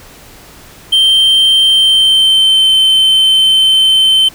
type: tone with pitch glide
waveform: triangle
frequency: 3136 to 3087 Hz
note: G7 to G7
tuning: 0 to -27 cents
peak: -4 dBFS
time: 0.92-4.29 s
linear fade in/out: 10 ms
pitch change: -27 cents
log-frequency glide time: 1.66-2.72 s
effects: pink hiss -37 dBFS RMS until 4.34 s